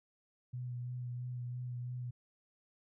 sine tone with vibrato, 123.47 Hz, B2, in tune, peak -38 dBFS, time 0.53-2.11 s, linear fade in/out 10 ms, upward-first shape sine, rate 3 Hz, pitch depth 20 cents each way, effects none

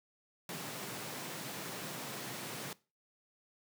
pink high-pass noise, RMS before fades -43 dBFS, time 0.49-2.73 s, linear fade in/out 2 ms, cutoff 120 Hz, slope 48 dB/octave, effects noise-tail reverb RT60 0.3 s tail -20 dB re dry

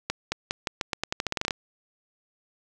accelerating click train, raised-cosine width 0.2 ms, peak -9 dBFS, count 16, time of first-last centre 0.1-1.508 s, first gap 220 ms, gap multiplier 0.86, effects none

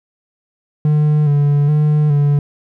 triangle tone with vibrato, 147.5 Hz, D3, 8 cents sharp, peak -8 dBFS, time 0.85-2.39 s, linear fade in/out 2 ms, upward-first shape square, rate 1.2 Hz, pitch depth 36 cents each way, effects none

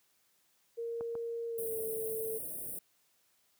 sine tone with pitch glide, 464.7 to 444.5 Hz, A#4 to A4, -5 to +18 cents, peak -35 dBFS, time 0.77-2.39 s, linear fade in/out 20 ms, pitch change -77 cents, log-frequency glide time 1.48-1.8 s
clicks, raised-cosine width 1 ms, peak -30 / -32 dBFS, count 2, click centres 1.009 / 1.153 s
white band-stop noise, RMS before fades -41 dBFS, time 1.58-2.79 s, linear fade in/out 5 ms, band 680 to 8800 Hz, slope 96 dB/octave
effects white hiss -72 dBFS RMS until 3.59 s + high-pass 80 Hz 12 dB/octave

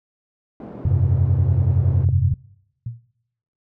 pink band-pass noise, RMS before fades -36 dBFS, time 0.6-2.05 s, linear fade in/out 2 ms, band 150 to 490 Hz, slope 12 dB/octave
sine chord, F suspended second, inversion none, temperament equal, 87.31 / 98 / 130.81 Hz, F2 / G2 / C3, 0 / 0 / 0 cents, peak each -19 dBFS, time 0.85-2.34 s, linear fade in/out 5 ms
click, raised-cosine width 2 ms, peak -21 dBFS, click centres 2.089 s
sine tone with exponential decay, 117 Hz, A#2, 7 cents sharp, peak -22 dBFS, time 2.86-3.07 s, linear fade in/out 5 ms, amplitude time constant 45 ms
effects noise-tail reverb RT60 0.9 s tail -24 dB re dry

